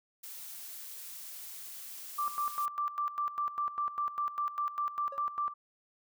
blue noise, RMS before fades -45 dBFS, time 0.23-2.66 s, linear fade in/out 10 ms
sine tone with tremolo, 1174.7 Hz, D6, in tune, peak -29 dBFS, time 2.18-5.54 s, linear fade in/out 10 ms, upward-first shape square, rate 5 Hz, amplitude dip 75%
triangle tone with exponential decay, 554.4 Hz, C#5, in tune, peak -37 dBFS, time 5.12-5.28 s, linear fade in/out 5 ms, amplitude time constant 33 ms
effects none

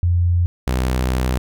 sine / sawtooth tone pair in turn, 87.31 / 63.37 Hz, F2 / B1, 0 / +45 cents, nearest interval tritone, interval 555 cents, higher first, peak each -13 dBFS, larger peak neither, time 0.03-0.46 / 0.67-1.38 s, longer second, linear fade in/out 0 ms, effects none

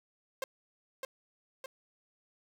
sawtooth tone with echo, 530 Hz, C5, 22 cents sharp, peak -29 dBFS, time 0.42-0.44 s, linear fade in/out 2 ms, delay 610 ms, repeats 2, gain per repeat -4 dB, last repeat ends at 1.66 s, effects none

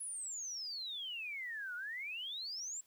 sine exponential two-way sweep, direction down then up, 10570 to 1408 to 7720 Hz, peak -40 dBFS, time 0-2.81 s, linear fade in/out 10 ms, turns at 1.75 s, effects white hiss -71 dBFS RMS until 2.86 s

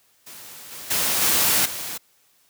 white noise with level steps, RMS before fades -41 / -37 / -22 / -19 / -31 dBFS, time 0.26-1.98 s, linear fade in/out 10 ms, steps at 0.71 / 0.9 / 1.21 / 1.65 s, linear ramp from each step 10 ms, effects white hiss -61 dBFS RMS until 2.49 s + high-pass 80 Hz 12 dB/octave

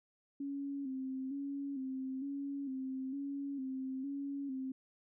sine tone with vibrato, 271.2 Hz, C#4, 38 cents flat, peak -37 dBFS, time 0.4-4.72 s, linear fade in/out 5 ms, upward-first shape square, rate 1.1 Hz, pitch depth 53 cents each way, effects none

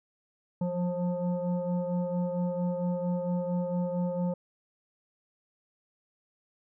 sine tone with frequency modulation, 175.8 Hz, F3, 12 cents sharp, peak -27 dBFS, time 0.61-4.34 s, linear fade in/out 5 ms, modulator 356 Hz, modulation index 1.2, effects none

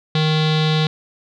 square tone with low-pass filter, 155.56 Hz, D#3, in tune, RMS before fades -17 dBFS, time 0.15-0.87 s, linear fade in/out 2 ms, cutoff 3800 Hz, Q 5.8, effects none

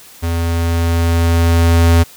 square tone with level ramp, 84 Hz, E2, 33 cents sharp, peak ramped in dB -16 to -7 dBFS, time 0.22-2.04 s, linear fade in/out 20 ms, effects white hiss -40 dBFS RMS until 2.16 s

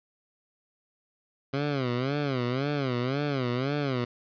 15% pulse tone with vibrato, 133.6 Hz, C3, 36 cents sharp, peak -20 dBFS, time 1.53-4.05 s, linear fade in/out 10 ms, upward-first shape sine, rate 1.9 Hz, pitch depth 170 cents each way, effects resampled to 11025 Hz + 9-bit

